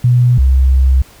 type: tone pair in turn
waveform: sine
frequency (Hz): 123 / 65.61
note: B2 / C2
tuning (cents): -7 / +5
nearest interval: major seventh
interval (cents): 1088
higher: first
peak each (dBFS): -6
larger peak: neither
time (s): 0.04-0.38 / 0.38-1.02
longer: second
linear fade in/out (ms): 5
effects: pink hiss -42 dBFS RMS until 1.2 s